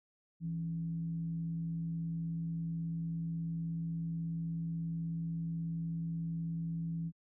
sine tone with frequency modulation, 165.4 Hz, E3, 6 cents sharp, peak -34 dBFS, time 0.4-7.12 s, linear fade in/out 50 ms, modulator 111 Hz, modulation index 0.26, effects high-pass 80 Hz 12 dB/octave

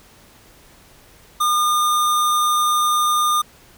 square tone, 1212 Hz, D#6, 46 cents flat, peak -16 dBFS, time 1.4-3.42 s, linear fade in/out 10 ms, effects pink hiss -49 dBFS RMS until 3.77 s

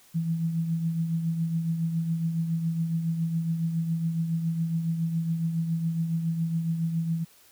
sine tone with tremolo, 164.81 Hz, E3, in tune, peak -22 dBFS, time 0.14-7.25 s, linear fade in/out 20 ms, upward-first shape triangle, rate 7.2 Hz, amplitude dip 55%, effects white hiss -57 dBFS RMS until 7.51 s

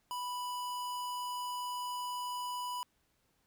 square tone, 987.8 Hz, B5, in tune, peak -37 dBFS, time 0.11-2.83 s, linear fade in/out 0 ms, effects pink hiss -75 dBFS RMS until 3.46 s

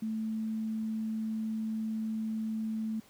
sine tone, 220 Hz, A3, in tune, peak -31 dBFS, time 0.02-3 s, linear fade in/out 5 ms, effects pink hiss -60 dBFS RMS until 3.09 s + high-pass 80 Hz 12 dB/octave

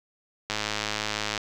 click train, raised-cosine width 0.2 ms, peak -10 dBFS, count 94, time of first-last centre 0.5-1.377 s, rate 106 Hz, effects none

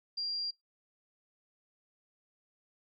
sine tone, 4768 Hz, D8, 25 cents sharp, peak -33 dBFS, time 0.17-0.51 s, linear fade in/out 10 ms, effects noise-tail reverb RT60 0.2 s tail -25 dB re dry

